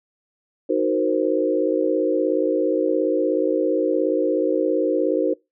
sine chord, C half-diminished seventh, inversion first, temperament equal, 311.1 / 370 / 466.2 / 523.3 Hz, Eb4 / Gb4 / Bb4 / C5, 0 / 0 / 0 / 0 cents, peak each -23 dBFS, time 0.69-5.34 s, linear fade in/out 10 ms, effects noise-tail reverb RT60 0.2 s tail -23 dB re dry

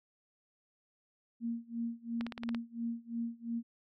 sine tone with tremolo, 232.8 Hz, A#3, 2 cents flat, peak -32 dBFS, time 1.4-3.63 s, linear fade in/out 50 ms, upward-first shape sine, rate 2.9 Hz, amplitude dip 95%
click train, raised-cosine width 0.3 ms, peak -24 dBFS, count 7, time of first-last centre 2.21-2.547 s, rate 17.8 Hz
effects none

